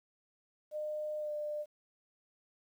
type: tone with pitch glide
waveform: sine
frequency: 607 to 598 Hz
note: D#5 to D5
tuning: -43 to +31 cents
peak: -35 dBFS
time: 0.71-1.66 s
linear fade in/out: 50 ms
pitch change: -26 cents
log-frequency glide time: 1.18-1.32 s
effects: 11-bit